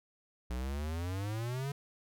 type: exponential sweep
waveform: square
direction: up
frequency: 59.1 to 143.6 Hz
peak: -35 dBFS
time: 0.5-1.72 s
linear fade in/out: 5 ms
effects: none

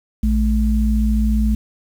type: tone pair together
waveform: sine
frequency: 57.13 / 215.5 Hz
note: A#1 / A3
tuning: -34 / -36 cents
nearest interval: octave + major seventh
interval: 2298 cents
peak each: -15 / -18 dBFS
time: 0.23-1.55 s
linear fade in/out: 5 ms
effects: 7-bit

